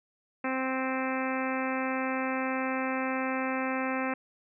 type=harmonic tone; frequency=261.6 Hz; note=C4; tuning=in tune; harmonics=1 / 2 / 3 / 4 / 5 / 6 / 7 / 8 / 9 / 10; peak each=-32 / -35 / -37 / -38 / -39 / -40 / -40 / -41 / -42 / -42 dBFS; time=0.44-4.14 s; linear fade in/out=5 ms; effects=none